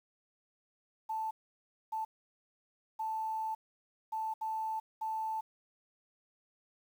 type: tone bursts at uneven times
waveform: sine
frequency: 880 Hz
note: A5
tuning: in tune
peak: -33 dBFS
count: 6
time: 1.09-1.31 / 1.92-2.05 / 2.99-3.55 / 4.12-4.34 / 4.41-4.8 / 5.01-5.41 s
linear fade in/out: 10 ms
effects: 10-bit